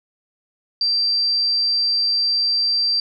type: tone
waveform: sine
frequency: 4699 Hz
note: D8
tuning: in tune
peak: -16 dBFS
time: 0.81-3 s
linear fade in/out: 2 ms
effects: none